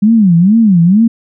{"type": "tone with vibrato", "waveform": "sine", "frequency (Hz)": 196, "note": "G3", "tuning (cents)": 0, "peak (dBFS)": -4, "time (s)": [0.02, 1.08], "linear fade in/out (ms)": 10, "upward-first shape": "sine", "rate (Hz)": 2.2, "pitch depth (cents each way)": 280, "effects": []}